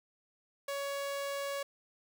sawtooth tone, 560 Hz, C#5, 18 cents sharp, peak -31 dBFS, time 0.68-1.63 s, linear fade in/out 5 ms, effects none

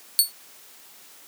10% pulse tone with exponential decay, 4435 Hz, C#8, in tune, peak -4 dBFS, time 0.19-0.32 s, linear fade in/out 0 ms, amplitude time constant 28 ms, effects white hiss -49 dBFS RMS until 1.27 s + high-pass 200 Hz 12 dB/octave

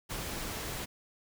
pink noise, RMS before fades -38 dBFS, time 0.09-0.86 s, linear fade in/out 20 ms, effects none

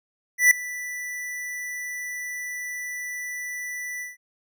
square tone with ADSR envelope, 1975.5 Hz, B6, in tune, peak -11 dBFS, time 0.38-4.17 s, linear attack 130 ms, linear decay 4 ms, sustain -20 dB, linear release 160 ms, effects none

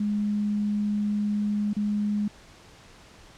sine tone with dropouts, 207.7 Hz, G#3, in tune, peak -23 dBFS, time 0-2.28 s, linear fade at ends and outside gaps 5 ms, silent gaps 1.733-1.765 s, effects pink hiss -51 dBFS RMS until 3.37 s + low-pass 7000 Hz 12 dB/octave

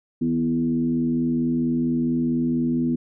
sine tone with frequency modulation, 246.9 Hz, B3, in tune, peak -19 dBFS, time 0.21-2.96 s, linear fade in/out 10 ms, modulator 84.4 Hz, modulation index 0.78, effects none

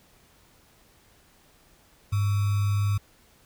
sine tone with sample-and-hold, 101.5 Hz, G#2, 39 cents flat, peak -21 dBFS, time 2.12-2.98 s, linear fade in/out 10 ms, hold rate 1225 Hz, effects pink hiss -59 dBFS RMS until 3.45 s

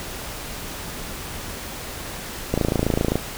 click train, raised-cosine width 2 ms, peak -6 dBFS, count 18, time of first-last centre 2.54-3.156 s, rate 27.6 Hz, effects pink hiss -33 dBFS RMS until 3.37 s

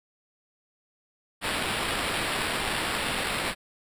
violet noise with sample-and-hold, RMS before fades -29 dBFS, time 1.41-3.55 s, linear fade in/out 50 ms, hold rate 6300 Hz, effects resampled to 32000 Hz

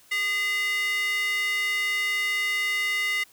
square tone with high-pass filter, 408.2 Hz, G#4, 30 cents flat, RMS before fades -26 dBFS, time 0.11-3.24 s, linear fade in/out 10 ms, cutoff 2200 Hz, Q 7.2, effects white hiss -56 dBFS RMS until 3.32 s

